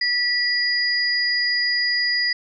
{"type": "tone pair together", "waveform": "sine", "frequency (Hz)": [1951, 4884], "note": ["B6", "D#8"], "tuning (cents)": [-22, -33], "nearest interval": "octave + major third", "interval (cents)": 1589, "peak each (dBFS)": -21, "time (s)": [0.01, 2.33], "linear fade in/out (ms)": 5, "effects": []}